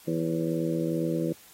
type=harmonic tone with a mistuned harmonic; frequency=82.41 Hz; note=E2; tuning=in tune; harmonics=2 / 3 / 4 / 5 / 6 / 7; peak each=-30 / -35 / -29 / -38 / -33 / -37 dBFS; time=0.07-1.33 s; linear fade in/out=10 ms; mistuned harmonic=7; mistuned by=-46 cents; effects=white hiss -53 dBFS RMS until 1.53 s + AAC 48 kbps